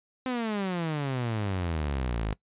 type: exponential sweep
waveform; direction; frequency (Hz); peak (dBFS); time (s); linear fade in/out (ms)
sawtooth; down; 261 to 50.7; -24; 0.26-2.33; 0
effects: noise-tail reverb RT60 0.1 s tail -21 dB re dry + resampled to 8000 Hz